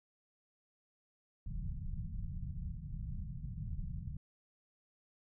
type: low-pass noise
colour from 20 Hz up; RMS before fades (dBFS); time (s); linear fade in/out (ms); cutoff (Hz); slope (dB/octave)
pink; -41; 1.46-4.17; 5; 180; 48
effects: none